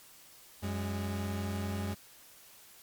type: tone pair together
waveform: 40% pulse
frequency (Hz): 92.5 / 205.2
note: F#2 / G#3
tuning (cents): 0 / -21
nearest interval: octave + major second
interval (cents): 1379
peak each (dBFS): -34 / -36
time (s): 0.62-1.95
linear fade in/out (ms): 20
effects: white hiss -56 dBFS RMS until 2.82 s + MP3 96 kbps

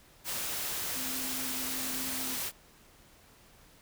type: tone in noise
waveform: sine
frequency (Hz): 259.8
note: C4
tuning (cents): -12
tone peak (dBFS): -42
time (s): 0.93-2.39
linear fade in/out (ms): 50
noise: white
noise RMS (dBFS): -35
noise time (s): 0.24-2.52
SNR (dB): -10
effects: pink hiss -59 dBFS RMS until 3.81 s

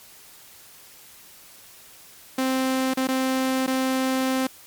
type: tone with dropouts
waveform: sawtooth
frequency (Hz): 261.6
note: C4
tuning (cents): 0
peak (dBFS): -17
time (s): 2.38-4.47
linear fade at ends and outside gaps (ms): 5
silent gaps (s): 2.938-2.971 / 3.073-3.085 / 3.665-3.676
effects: white hiss -48 dBFS RMS until 4.66 s + MP3 96 kbps

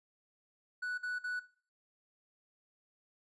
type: tone bursts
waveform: triangle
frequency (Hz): 1480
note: F#6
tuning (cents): 0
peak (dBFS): -33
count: 3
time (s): 0.82-1.398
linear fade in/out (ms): 10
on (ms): 160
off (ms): 49
effects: noise-tail reverb RT60 0.4 s tail -17 dB re dry + resampled to 24000 Hz

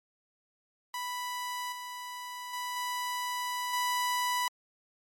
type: tone with level steps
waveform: sawtooth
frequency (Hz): 987.8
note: B5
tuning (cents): 0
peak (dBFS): -30 / -35 / -30 / -28 / -24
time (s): 0.94-4.48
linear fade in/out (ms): 2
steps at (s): 1.72 / 2.53 / 2.76 / 3.73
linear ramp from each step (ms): 5
effects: MP3 64 kbps

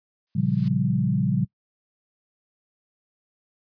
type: noise with exponential growth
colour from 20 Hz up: blue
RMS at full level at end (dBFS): -36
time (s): 0.27-0.68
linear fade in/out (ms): 0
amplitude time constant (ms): 88
type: chord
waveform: sine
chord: G half-diminished seventh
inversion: first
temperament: equal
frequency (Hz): 116.54 / 138.59 / 174.61 / 196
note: Bb2 / Db3 / F3 / G3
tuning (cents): 0 / 0 / 0 / 0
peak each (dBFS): -27 / -24 / -25 / -25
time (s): 0.35-1.45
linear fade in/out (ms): 10
effects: noise-tail reverb RT60 0.1 s tail -24 dB re dry + resampled to 11025 Hz

